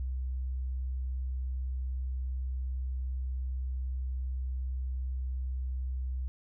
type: tone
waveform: sine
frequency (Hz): 64.1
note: C2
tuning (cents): -35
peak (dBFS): -31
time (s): 0-6.28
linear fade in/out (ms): 0
effects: none